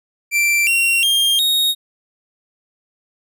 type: tone with pitch steps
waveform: 45% pulse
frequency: 2349 / 2745 / 3209 / 3750 Hz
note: D7 / F7 / G7 / A#7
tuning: 0 / -31 / +40 / +10 cents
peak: -13 dBFS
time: 0.31-1.75 s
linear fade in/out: 50 ms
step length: 360 ms
effects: none